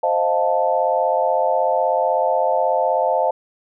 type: chord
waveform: sine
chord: F dominant seventh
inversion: second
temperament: equal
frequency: 523.3 / 622.3 / 698.5 / 880 Hz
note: C5 / Eb5 / F5 / A5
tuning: 0 / 0 / 0 / 0 cents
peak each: -21 dBFS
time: 0.03-3.31 s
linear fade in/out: 5 ms
effects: none